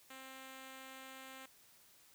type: tone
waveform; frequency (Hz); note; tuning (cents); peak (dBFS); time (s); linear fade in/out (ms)
5% pulse; 264.1; C4; +16; -39; 0.1-1.46; 5
effects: white hiss -65 dBFS RMS until 2.14 s